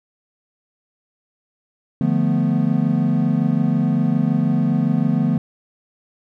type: chord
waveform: triangle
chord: B half-diminished seventh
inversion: first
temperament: equal with one note detuned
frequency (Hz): 149.05 / 174.61 / 220 / 246.9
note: D3 / F3 / A3 / B3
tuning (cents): +26 / 0 / 0 / 0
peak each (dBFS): -19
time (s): 2.01-5.38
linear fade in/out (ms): 2
effects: none